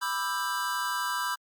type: chord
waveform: square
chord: E minor seventh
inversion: second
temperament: just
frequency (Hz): 988.9 / 1186.7 / 1318.5 / 1582.2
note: B5 / D6 / E6 / G6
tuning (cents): +2 / +18 / 0 / +16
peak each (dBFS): -33 / -37 / -36 / -34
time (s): 0.01-1.36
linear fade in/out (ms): 20
effects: Opus 48 kbps